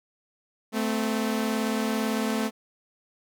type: tone pair together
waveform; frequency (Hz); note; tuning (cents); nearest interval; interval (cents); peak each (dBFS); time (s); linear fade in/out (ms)
sawtooth; 219.5 / 257.4; A3 / C4; -4 / -28; minor third; 276; -22 / -26; 0.72-2.51; 50
effects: none